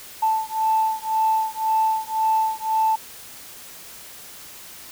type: beating tone pair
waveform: sine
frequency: 880 / 881.9 Hz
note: A5 / A5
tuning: 0 / +4 cents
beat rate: 1.9 Hz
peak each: -21 dBFS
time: 0.22-2.96 s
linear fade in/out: 10 ms
effects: tanh soft clip ceiling -11 dBFS + white hiss -41 dBFS RMS until 4.91 s